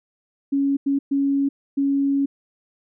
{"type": "tone bursts at uneven times", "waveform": "sine", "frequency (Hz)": 277.8, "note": "C#4", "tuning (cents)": 4, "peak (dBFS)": -17, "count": 4, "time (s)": [[0.52, 0.77], [0.86, 0.99], [1.11, 1.49], [1.77, 2.26]], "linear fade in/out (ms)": 10, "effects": []}